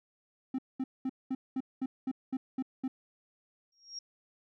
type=tone bursts; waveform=triangle; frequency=261.6 Hz; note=C4; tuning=in tune; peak=-28 dBFS; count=10; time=0.54-2.88 s; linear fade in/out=5 ms; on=45 ms; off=210 ms
type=tone with exponential growth; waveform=sine; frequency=5588 Hz; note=F8; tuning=in tune; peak=-36 dBFS; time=3.72-3.99 s; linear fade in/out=5 ms; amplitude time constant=58 ms
effects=none